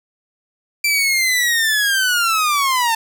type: linear sweep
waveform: sawtooth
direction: down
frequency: 2349 to 888 Hz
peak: -11 dBFS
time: 0.84-2.95 s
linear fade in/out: 5 ms
effects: none